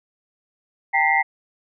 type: tone cluster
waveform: sine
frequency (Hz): 787 / 903 / 1945 / 2098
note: G5 / A5 / B6 / C7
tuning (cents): +7 / +45 / -27 / +4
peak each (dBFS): -21 / -23 / -21 / -20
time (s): 0.93-1.23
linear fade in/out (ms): 20
effects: none